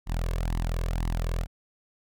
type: tone with flanger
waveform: sawtooth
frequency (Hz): 41.81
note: E1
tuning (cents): +25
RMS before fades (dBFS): -28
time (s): 0.06-1.47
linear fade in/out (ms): 50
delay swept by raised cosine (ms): 1 to 1.86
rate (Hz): 2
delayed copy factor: +0.7
effects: none